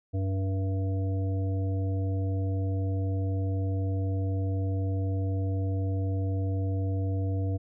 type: harmonic tone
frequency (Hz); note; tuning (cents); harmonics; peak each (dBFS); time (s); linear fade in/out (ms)
96; G2; -36; 1 / 3 / 5 / 7; -26 / -36 / -40 / -43; 0.13-7.58; 20
effects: none